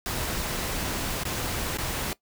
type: noise with dropouts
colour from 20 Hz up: pink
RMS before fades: -30 dBFS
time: 0.06-2.13 s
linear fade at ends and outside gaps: 0 ms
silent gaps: 1.234-1.253 / 1.771-1.785 s
effects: noise-tail reverb RT60 0.1 s tail -19 dB re dry